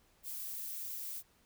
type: noise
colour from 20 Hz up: violet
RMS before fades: -42 dBFS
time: 0.23-1.23 s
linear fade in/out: 50 ms
effects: pink hiss -69 dBFS RMS until 1.45 s